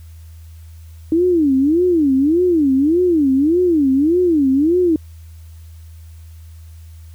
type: tone with vibrato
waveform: sine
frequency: 309.9 Hz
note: D#4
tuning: 7 cents flat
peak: -11 dBFS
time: 1.12-4.96 s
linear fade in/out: 2 ms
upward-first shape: sine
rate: 1.7 Hz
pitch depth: 280 cents each way
effects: added 81 Hz sine -35 dBFS peak until 7.14 s + white hiss -54 dBFS RMS until 7.14 s